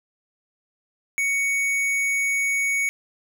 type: tone with tanh clipping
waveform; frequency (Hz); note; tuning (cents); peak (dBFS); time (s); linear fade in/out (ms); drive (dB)
triangle; 2230; C#7; +10; -22; 1.18-2.89; 0; 18
effects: none